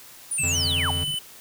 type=linear sweep; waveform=sine; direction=down; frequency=9880 to 673 Hz; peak=-24 dBFS; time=0.31-0.91 s; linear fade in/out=5 ms
type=tone with pitch glide; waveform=square; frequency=2637 to 3012 Hz; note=E7 to F#7; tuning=0 to +30 cents; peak=-26 dBFS; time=0.38-1.19 s; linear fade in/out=5 ms; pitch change=+230 cents; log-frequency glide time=0.5-0.56 s
type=tone with tremolo; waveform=sine; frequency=146.83 Hz; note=D3; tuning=in tune; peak=-31 dBFS; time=0.39-1.15 s; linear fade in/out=10 ms; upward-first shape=square; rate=16 Hz; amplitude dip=75%
type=tone with vibrato; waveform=square; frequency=87.31 Hz; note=F2; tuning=in tune; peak=-28 dBFS; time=0.43-1.04 s; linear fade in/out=5 ms; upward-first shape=square; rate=12 Hz; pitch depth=16 cents each way
effects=white hiss -46 dBFS RMS until 1.4 s